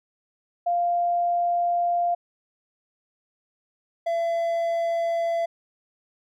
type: tone pair in turn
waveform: sine / triangle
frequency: 697 / 673.6 Hz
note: F5 / E5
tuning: -4 / +37 cents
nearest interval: minor second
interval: 59 cents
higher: first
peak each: -20 dBFS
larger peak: neither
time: 0.66-2.15 / 4.06-5.46 s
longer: first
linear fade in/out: 10 ms
effects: none